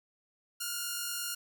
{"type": "tone pair together", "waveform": "5% pulse", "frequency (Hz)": [1400, 1448.5], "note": ["F6", "F#6"], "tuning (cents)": [4, -37], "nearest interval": "minor second", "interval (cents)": 59, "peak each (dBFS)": [-24, -28], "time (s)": [0.6, 1.35], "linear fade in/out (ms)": 10, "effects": []}